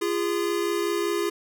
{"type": "tone pair together", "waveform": "square", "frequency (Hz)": [344.1, 409.2], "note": ["F4", "G#4"], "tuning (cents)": [-26, -26], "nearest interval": "minor third", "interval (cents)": 300, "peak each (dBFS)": -27, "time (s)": [0.01, 1.3], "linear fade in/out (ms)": 10, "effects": []}